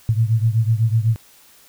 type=beating tone pair; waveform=sine; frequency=110.1 / 118.1 Hz; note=A2 / A#2; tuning=+2 / +23 cents; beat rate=8 Hz; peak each=-16 / -19 dBFS; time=0.09-1.16 s; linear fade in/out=0 ms; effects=white hiss -50 dBFS RMS until 1.68 s